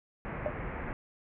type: low-pass noise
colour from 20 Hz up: pink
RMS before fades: -38 dBFS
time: 0.25-0.93 s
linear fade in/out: 0 ms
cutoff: 2300 Hz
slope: 48 dB/octave
type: tone with exponential decay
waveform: sine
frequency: 601 Hz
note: D5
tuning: 40 cents sharp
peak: -24 dBFS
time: 0.46-0.54 s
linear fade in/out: 1 ms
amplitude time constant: 17 ms
effects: none